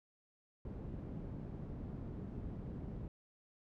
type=low-pass noise; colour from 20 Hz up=white; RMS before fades=-45 dBFS; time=0.65-3.08 s; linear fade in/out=2 ms; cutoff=200 Hz; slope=12 dB/octave; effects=none